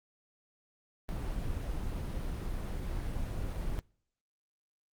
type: noise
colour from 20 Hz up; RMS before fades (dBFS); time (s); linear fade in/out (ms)
brown; -35; 1.09-3.79; 0
effects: noise-tail reverb RT60 0.6 s tail -26 dB re dry + Opus 24 kbps